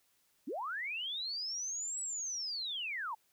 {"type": "linear two-way sweep", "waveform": "sine", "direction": "up then down", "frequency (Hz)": [211.1, 7902, 826], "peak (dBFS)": -36, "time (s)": [0.47, 3.15], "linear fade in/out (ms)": 10, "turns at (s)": 2.01, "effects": ["white hiss -73 dBFS RMS until 3.32 s"]}